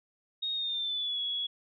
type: tone with pitch glide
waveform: sine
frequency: 3729 to 3361 Hz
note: A#7 to G#7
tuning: 0 to +20 cents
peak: -30 dBFS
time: 0.42-1.47 s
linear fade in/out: 10 ms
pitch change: -180 cents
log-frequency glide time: 0.54-1.2 s
effects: none